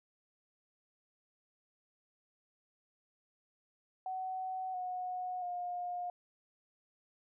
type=tone with pitch steps; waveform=sine; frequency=750 / 730.8 / 712 Hz; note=F#5 / F#5 / F5; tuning=+23 / -22 / +33 cents; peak=-36 dBFS; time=4.06-6.1 s; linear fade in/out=2 ms; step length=680 ms; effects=none